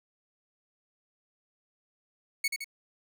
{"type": "tone with echo", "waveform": "sawtooth", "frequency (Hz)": 2216, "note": "C#7", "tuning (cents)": -1, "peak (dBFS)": -22, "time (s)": [2.44, 2.48], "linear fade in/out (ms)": 5, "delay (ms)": 82, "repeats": 2, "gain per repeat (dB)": -5, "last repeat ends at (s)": 2.644, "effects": []}